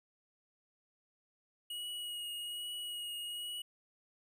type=tone with vibrato; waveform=square; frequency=2897 Hz; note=F#7; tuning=37 cents flat; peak=-40 dBFS; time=1.7-3.62 s; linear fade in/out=5 ms; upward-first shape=triangle; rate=1.2 Hz; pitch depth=20 cents each way; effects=none